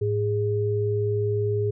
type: tone pair together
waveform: sine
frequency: 107.1 / 411.9 Hz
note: A2 / G#4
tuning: -46 / -14 cents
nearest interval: octave + major seventh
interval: 2332 cents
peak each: -24 dBFS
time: 0.01-1.71 s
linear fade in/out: 10 ms
effects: none